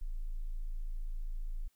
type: tone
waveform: sine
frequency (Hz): 27.5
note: A0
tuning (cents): 0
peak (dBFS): -34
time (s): 0.01-1.68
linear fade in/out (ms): 10
effects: white hiss -75 dBFS RMS until 1.75 s